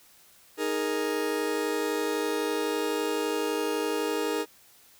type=chord; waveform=40% pulse; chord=D# suspended fourth; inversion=none; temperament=just; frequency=311.1 / 414.8 / 466.7 Hz; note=D#4 / G#4 / A#4; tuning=0 / -2 / +2 cents; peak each=-31 / -30 / -30 dBFS; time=0.57-4.46 s; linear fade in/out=50 ms; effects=white hiss -57 dBFS RMS until 4.99 s